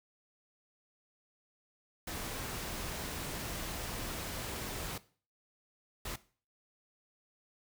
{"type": "noise bursts at uneven times", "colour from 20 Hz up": "pink", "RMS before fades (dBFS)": -40, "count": 2, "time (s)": [[2.07, 4.98], [6.05, 6.16]], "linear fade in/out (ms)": 5, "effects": ["noise-tail reverb RT60 0.4 s tail -17 dB re dry"]}